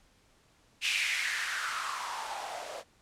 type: noise with band-pass filter sweep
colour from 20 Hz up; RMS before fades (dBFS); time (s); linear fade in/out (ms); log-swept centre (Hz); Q
blue; -34; 0.81-2.84; 50; 2700 to 560; 4.6
effects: pink hiss -65 dBFS RMS until 3.01 s + low-pass 9000 Hz 12 dB/octave